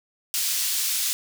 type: high-pass noise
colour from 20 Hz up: pink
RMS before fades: -25 dBFS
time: 0.34-1.13 s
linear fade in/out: 0 ms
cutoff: 4200 Hz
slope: 12 dB/octave
effects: none